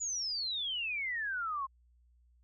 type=exponential sweep; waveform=sine; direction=down; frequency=7030 to 1046.5 Hz; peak=-33 dBFS; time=0-1.67 s; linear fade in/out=20 ms; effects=added 60 Hz sine -63 dBFS peak until 2.43 s